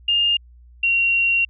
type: tone pair in turn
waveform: sine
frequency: 2819 / 2750 Hz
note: F7 / F7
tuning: +16 / -27 cents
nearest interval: unison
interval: 43 cents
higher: first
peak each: -15 dBFS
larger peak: neither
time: 0.08-0.37 / 0.83-1.45 s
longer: second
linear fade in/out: 5 ms
effects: added 60 Hz sine -44 dBFS peak until 1.49 s